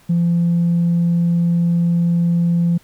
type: tone with tanh clipping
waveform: triangle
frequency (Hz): 171.1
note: F3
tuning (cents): -35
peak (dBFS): -13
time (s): 0.09-2.78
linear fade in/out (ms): 10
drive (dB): 5
effects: pink hiss -52 dBFS RMS until 2.83 s